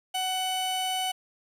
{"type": "tone pair together", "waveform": "45% pulse", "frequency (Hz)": [747, 2988], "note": ["F#5", "F#7"], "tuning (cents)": [16, 16], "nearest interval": "2 octaves", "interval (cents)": 2400, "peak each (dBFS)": [-29, -31], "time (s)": [0.14, 1.12], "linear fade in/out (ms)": 10, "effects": ["resampled to 32000 Hz", "9-bit"]}